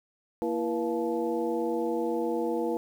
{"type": "tone cluster", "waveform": "sine", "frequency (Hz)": [233.7, 334, 482.3, 691, 866], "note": ["A#3", "E4", "B4", "F5", "A5"], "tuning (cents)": [5, 23, -41, -19, -28], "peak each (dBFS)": [-35, -30, -30, -38, -37], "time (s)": [0.42, 2.77], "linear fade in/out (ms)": 0, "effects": ["9-bit"]}